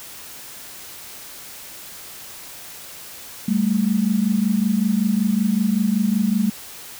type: tone pair together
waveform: sine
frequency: 196 / 221.3 Hz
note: G3 / A3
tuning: 0 / +10 cents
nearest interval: major second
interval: 210 cents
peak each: -19 dBFS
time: 3.48-6.5 s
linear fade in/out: 5 ms
effects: white hiss -38 dBFS RMS until 6.99 s